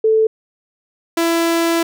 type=tone pair in turn; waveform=sine / sawtooth; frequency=440 / 334.1 Hz; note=A4 / E4; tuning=0 / +23 cents; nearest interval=perfect fourth; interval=477 cents; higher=first; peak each=-10 dBFS; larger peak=neither; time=0.04-0.27 / 1.17-1.83 s; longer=second; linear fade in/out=5 ms; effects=none